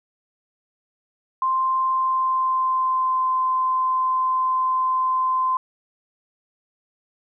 sine tone with pitch glide, 1046.5 to 1034.5 Hz, C6 to C6, 0 to -20 cents, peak -18 dBFS, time 1.42-5.57 s, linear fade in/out 2 ms, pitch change -20 cents, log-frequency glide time 1.88-3.28 s, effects none

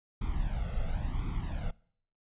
brown noise with flanger, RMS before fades -32 dBFS, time 0.21-1.71 s, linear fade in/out 5 ms, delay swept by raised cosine 0.88 to 1.53 ms, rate 0.94 Hz, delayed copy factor +0.85, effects noise-tail reverb RT60 0.6 s tail -23 dB re dry + resampled to 8000 Hz

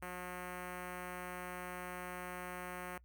5% pulse tone with notch filter, 180 Hz, F#3, 47 cents flat, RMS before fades -45 dBFS, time 0.02-2.98 s, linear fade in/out 5 ms, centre 5000 Hz, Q 0.95, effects noise-tail reverb RT60 0.1 s tail -23 dB re dry + added 60 Hz sine -60 dBFS peak until 3.04 s

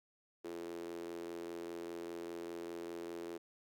sawtooth tone with high-pass filter, 85 Hz, F2, 46 cents flat, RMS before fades -45 dBFS, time 0.44-3.38 s, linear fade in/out 10 ms, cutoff 370 Hz, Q 7.1, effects none

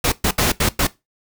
pink noise bursts at uneven times, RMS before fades -17 dBFS, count 5, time 0.04-0.12 / 0.24-0.31 / 0.38-0.52 / 0.6-0.69 / 0.79-0.87 s, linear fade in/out 5 ms, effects noise-tail reverb RT60 0.2 s tail -18 dB re dry

